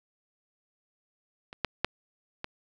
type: clicks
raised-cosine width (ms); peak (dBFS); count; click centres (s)
0.3; -26 / -10 / -8 / -18; 4; 1.529 / 1.647 / 1.846 / 2.444
effects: none